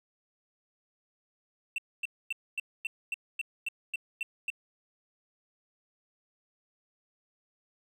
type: tone bursts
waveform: triangle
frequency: 2692 Hz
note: E7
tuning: 36 cents sharp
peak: -28 dBFS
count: 11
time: 1.76-4.502 s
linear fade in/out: 2 ms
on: 22 ms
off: 250 ms
effects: none